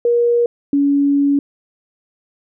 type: tone pair in turn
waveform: sine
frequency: 475.4 / 282.7 Hz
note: A#4 / C#4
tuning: +34 / +34 cents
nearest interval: major sixth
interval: 900 cents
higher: first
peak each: -11 dBFS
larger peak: neither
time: 0.05-0.46 / 0.73-1.39 s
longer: second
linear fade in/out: 2 ms
effects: none